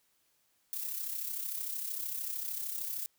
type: noise with amplitude modulation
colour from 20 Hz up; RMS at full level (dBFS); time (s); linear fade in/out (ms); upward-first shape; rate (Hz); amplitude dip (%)
violet; -35; 0.73-3.06; 0; sine; 33.2; 55
effects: white hiss -73 dBFS RMS until 3.18 s